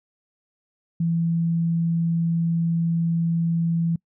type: tone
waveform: sine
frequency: 167 Hz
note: E3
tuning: 23 cents sharp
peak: -19 dBFS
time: 1-3.96 s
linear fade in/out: 5 ms
effects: noise-tail reverb RT60 0.1 s tail -26 dB re dry